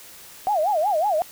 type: tone with vibrato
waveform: sine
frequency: 718 Hz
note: F5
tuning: 48 cents sharp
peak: -18 dBFS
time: 0.47-1.22 s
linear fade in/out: 0 ms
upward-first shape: sine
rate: 5.4 Hz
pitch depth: 290 cents each way
effects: white hiss -44 dBFS RMS until 1.31 s